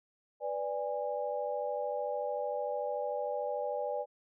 sine chord, G# diminished, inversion first, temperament equal with one note detuned, 493.9 / 587.3 / 819.2 Hz, B4 / D5 / G#5, 0 / 0 / -24 cents, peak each -37 / -35 / -38 dBFS, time 0.4-4.06 s, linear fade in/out 50 ms, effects none

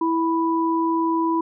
sine tone pair together, 328.6 / 987.8 Hz, E4 / B5, -5 / 0 cents, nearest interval octave + perfect fifth, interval 1905 cents, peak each -20 / -22 dBFS, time 0.01-1.41 s, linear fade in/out 5 ms, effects none

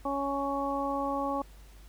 harmonic tone, 278.3 Hz, C#4, 7 cents sharp, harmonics 1 / 2 / 3 / 4, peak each -34 / -34 / -34 / -34 dBFS, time 0.05-1.42 s, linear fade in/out 5 ms, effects added 50 Hz sine -49 dBFS peak until 1.88 s + pink hiss -59 dBFS RMS until 1.88 s

